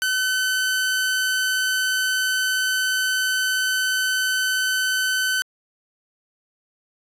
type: tone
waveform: sawtooth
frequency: 1519 Hz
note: F#6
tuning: 45 cents sharp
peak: -16 dBFS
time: 0.02-5.42 s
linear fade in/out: 0 ms
effects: resampled to 32000 Hz